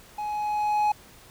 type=tone with level ramp; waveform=triangle; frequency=840 Hz; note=G#5; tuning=19 cents sharp; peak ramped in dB=-27 to -17 dBFS; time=0.18-0.92 s; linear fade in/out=5 ms; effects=pink hiss -51 dBFS RMS until 1.3 s